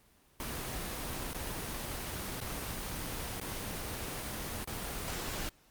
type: noise with dropouts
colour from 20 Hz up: pink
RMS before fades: -38 dBFS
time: 0.4-5.49 s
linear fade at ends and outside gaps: 1 ms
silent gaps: 1.333-1.346 / 2.403-2.413 / 3.4-3.413 / 4.644-4.674 s
effects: pink hiss -65 dBFS RMS until 5.7 s + Opus 24 kbps